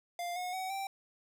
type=tone with pitch steps; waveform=square; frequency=698.5 / 724.8 / 752.1 / 780.4 Hz; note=F5 / F#5 / F#5 / G5; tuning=0 / -36 / +28 / -8 cents; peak=-36 dBFS; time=0.19-0.87 s; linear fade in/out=2 ms; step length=170 ms; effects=none